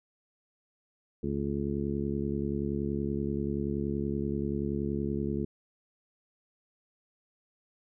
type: harmonic tone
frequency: 70.5 Hz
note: C#2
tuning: 30 cents sharp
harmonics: 1 / 2 / 3 / 4 / 5 / 6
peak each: -38 / -36 / -33 / -39 / -35 / -38 dBFS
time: 1.23-5.45 s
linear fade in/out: 5 ms
effects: none